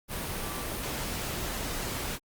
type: tone in noise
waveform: sine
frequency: 1164 Hz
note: D6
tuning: 16 cents flat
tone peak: -42 dBFS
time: 0.39-0.71 s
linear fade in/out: 50 ms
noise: pink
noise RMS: -34 dBFS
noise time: 0.08-2.19 s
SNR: -11 dB
effects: Opus 32 kbps